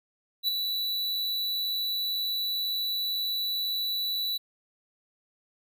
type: tone with ADSR envelope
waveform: square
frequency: 3951 Hz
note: B7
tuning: in tune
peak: -22 dBFS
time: 0.43-4.38 s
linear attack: 53 ms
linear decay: 6 ms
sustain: -6 dB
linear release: 14 ms
effects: none